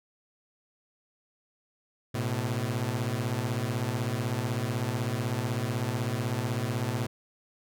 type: beating tone pair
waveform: sawtooth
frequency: 110 / 126 Hz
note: A2 / B2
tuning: 0 / +35 cents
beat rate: 16 Hz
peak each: -27 dBFS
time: 2.14-7.07 s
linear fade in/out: 10 ms
effects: none